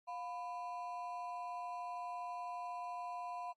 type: ring-modulated tone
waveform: triangle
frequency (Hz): 852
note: G#5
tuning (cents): +44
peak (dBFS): -36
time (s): 0.07-3.53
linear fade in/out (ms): 20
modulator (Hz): 144
effects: AAC 32 kbps